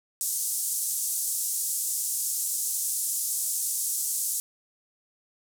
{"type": "band-pass noise", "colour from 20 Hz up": "pink", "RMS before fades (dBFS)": -29, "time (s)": [0.21, 4.4], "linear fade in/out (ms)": 0, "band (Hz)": [7100, 13000], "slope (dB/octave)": 24, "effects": []}